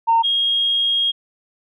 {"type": "tone pair in turn", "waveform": "sine", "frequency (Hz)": [915, 3261], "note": ["A#5", "G#7"], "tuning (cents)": [-32, -32], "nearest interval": "octave + minor seventh", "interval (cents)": 2200, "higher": "second", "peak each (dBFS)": [-11, -15], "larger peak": "first", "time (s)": [[0.07, 0.23], [0.23, 1.12]], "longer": "second", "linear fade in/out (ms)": 20, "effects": ["tanh soft clip ceiling -7 dBFS"]}